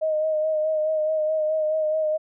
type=tone with vibrato; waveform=sine; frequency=622.3 Hz; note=D#5; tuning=in tune; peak=-20 dBFS; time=0.01-2.18 s; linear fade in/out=20 ms; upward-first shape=sine; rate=4.7 Hz; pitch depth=28 cents each way; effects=none